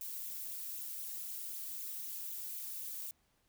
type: noise with flanger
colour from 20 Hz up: violet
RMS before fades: -43 dBFS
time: 0.01-3.11 s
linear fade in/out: 0 ms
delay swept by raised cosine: 0.28 to 3.68 ms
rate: 3.9 Hz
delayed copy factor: +0.9
effects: pink hiss -75 dBFS RMS until 3.48 s